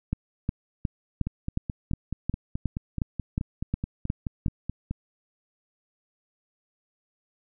two click trains, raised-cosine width 5 ms, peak -13 / -17 dBFS, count 13 / 18, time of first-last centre 0.13-4.462 / 1.27-4.91 s, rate 2.77 / 4.67 Hz, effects none

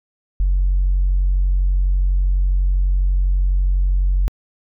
sine tone, 46.06 Hz, F#1, 7 cents flat, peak -12 dBFS, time 0.4-4.28 s, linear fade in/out 0 ms, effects tanh soft clip ceiling -10 dBFS

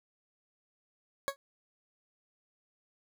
20% pulse tone with exponential decay, 553 Hz, C#5, 4 cents flat, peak -21 dBFS, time 1.28-1.36 s, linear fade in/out 0 ms, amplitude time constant 17 ms, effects none

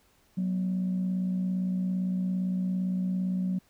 sine tone pair together, 185 / 242.6 Hz, F#3 / B3, 0 / -31 cents, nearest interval perfect fourth, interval 469 cents, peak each -25 / -37 dBFS, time 0.37-3.59 s, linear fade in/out 10 ms, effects tanh soft clip ceiling -22 dBFS + pink hiss -65 dBFS RMS until 3.69 s

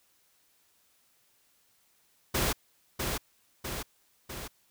pink noise with echo, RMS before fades -28 dBFS, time 2.34-2.53 s, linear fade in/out 10 ms, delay 650 ms, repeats 3, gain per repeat -4 dB, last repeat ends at 4.48 s, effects white hiss -68 dBFS RMS until 4.7 s

